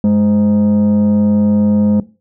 sine tone with frequency modulation, 209.2 Hz, G#3, 13 cents sharp, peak -6 dBFS, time 0.04-2 s, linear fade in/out 2 ms, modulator 307 Hz, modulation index 0.38, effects noise-tail reverb RT60 0.3 s tail -19 dB re dry + tanh soft clip ceiling -7 dBFS

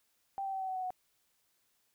sine tone with pitch steps, 784 / 775.9 / 767.9 / 759.9 / 752.1 / 744.3 / 736.6 Hz, G5 / G5 / G5 / F#5 / F#5 / F#5 / F#5, 0 / -18 / -36 / +46 / +28 / +10 / -8 cents, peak -34 dBFS, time 0.38-0.905 s, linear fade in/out 0 ms, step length 75 ms, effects white hiss -75 dBFS RMS until 1.94 s

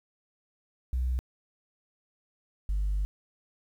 sine tone pair in turn, 62.9 / 49.79 Hz, B1 / G1, +32 / +28 cents, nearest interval major third, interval 404 cents, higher first, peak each -24 dBFS, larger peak neither, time 0.93-1.19 / 2.69-3.05 s, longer second, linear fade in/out 0 ms, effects tanh soft clip ceiling -23 dBFS + 10-bit

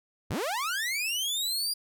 sawtooth linear sweep, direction up, 49.55 to 4873 Hz, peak -25 dBFS, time 0.3-1.74 s, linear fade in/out 10 ms, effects none

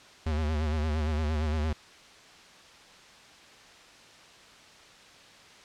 square tone with vibrato, 77 Hz, D#2, 17 cents flat, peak -27 dBFS, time 0.26-1.73 s, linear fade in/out 5 ms, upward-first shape sine, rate 8.7 Hz, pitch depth 71 cents each way, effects white hiss -52 dBFS RMS until 5.64 s + low-pass 5000 Hz 12 dB/octave

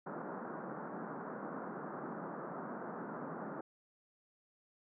pink band-pass noise, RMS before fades -44 dBFS, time 0.06-3.61 s, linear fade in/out 5 ms, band 160 to 1500 Hz, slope 48 dB/octave, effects none

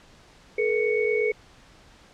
sine tone cluster, 428.9 / 477.4 / 2222 Hz, A4 / A#4 / C#7, -44 / +41 / +4 cents, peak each -23 / -26 / -28 dBFS, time 0.58-1.32 s, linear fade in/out 5 ms, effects pink hiss -53 dBFS RMS until 2.13 s + low-pass 6000 Hz 12 dB/octave

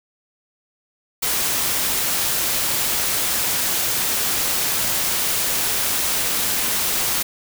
white noise, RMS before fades -21 dBFS, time 1.22-7.23 s, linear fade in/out 10 ms, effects none

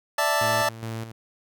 25% pulse chord, D suspended second, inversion none, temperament just, 587.3 / 660.7 / 881 Hz, D5 / E5 / A5, 0 / +4 / +2 cents, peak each -22 / -23 / -21 dBFS, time 0.18-0.69 s, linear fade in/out 5 ms
sawtooth tone with tremolo, 113 Hz, A2, 47 cents sharp, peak -26 dBFS, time 0.41-1.12 s, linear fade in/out 5 ms, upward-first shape square, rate 2.4 Hz, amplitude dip 60%
effects none

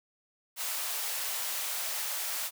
white high-pass noise, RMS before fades -34 dBFS, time 0.56-2.51 s, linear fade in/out 50 ms, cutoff 560 Hz, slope 24 dB/octave, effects none

